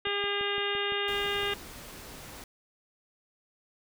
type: harmonic tone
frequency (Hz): 404.6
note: G#4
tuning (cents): -45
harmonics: 1 / 2 / 3 / 4 / 5 / 6 / 7 / 8 / 9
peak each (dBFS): -33 / -40 / -38 / -36 / -37 / -42 / -34 / -41 / -39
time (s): 0.05-1.54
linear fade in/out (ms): 5
type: click train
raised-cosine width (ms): 2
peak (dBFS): -31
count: 9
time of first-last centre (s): 0.07-1.433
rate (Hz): 5.87
type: noise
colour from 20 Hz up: pink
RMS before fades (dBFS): -45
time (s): 1.08-2.44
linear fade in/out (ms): 2
effects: none